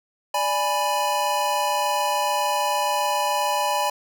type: chord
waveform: square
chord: G# diminished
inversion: second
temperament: equal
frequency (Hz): 587.3 / 830.6 / 987.8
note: D5 / G#5 / B5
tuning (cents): 0 / 0 / 0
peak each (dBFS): -28 / -25 / -25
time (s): 0.34-3.9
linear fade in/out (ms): 5
effects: none